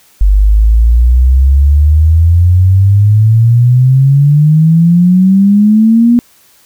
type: exponential sweep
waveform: sine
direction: up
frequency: 47.89 to 242.5 Hz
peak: -3 dBFS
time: 0.21-6.19 s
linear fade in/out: 0 ms
effects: white hiss -46 dBFS RMS until 6.65 s